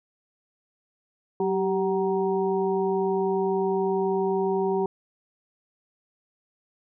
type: harmonic tone with a mistuned harmonic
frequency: 187.8 Hz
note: F#3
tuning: 26 cents sharp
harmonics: 1 / 2 / 4 / 5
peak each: -30 / -23 / -32 / -32 dBFS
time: 1.4-4.86 s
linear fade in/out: 2 ms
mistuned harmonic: 2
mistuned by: +54 cents
effects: none